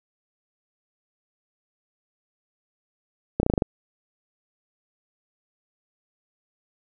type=slowing click train; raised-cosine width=2 ms; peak=-7 dBFS; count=7; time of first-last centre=3.4-3.622 s; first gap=31 ms; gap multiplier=1.07; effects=none